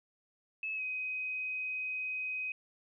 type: tone with pitch glide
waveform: sine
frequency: 2597 to 2517 Hz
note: E7 to D#7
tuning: -26 to +19 cents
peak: -34 dBFS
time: 0.63-2.52 s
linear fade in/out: 2 ms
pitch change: -55 cents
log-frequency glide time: 0.75-0.82 s
effects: none